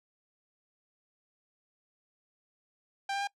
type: tone with pitch steps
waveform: sawtooth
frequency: 790 / 797.3 / 804.7 Hz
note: G5 / G5 / G5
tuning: +13 / +29 / +45 cents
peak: -27 dBFS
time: 3.09-3.273 s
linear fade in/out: 5 ms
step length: 61 ms
effects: noise-tail reverb RT60 0.1 s tail -23 dB re dry + low-pass 6000 Hz 12 dB/octave